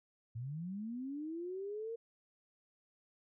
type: linear sweep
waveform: sine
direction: up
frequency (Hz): 108.8 to 466.2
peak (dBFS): -39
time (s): 0.35-1.96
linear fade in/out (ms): 10
effects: none